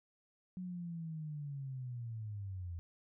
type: linear sweep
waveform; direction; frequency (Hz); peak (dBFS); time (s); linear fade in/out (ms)
sine; down; 185 to 83.1; -40; 0.57-2.79; 0
effects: none